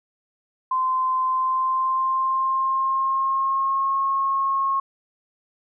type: tone with pitch glide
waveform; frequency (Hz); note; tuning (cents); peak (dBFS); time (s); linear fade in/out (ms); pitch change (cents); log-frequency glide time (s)
sine; 1035 to 1086.5; C6 to C#6; -19 to -35; -19; 0.71-4.8; 5; +84; 1.24-3.99
effects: none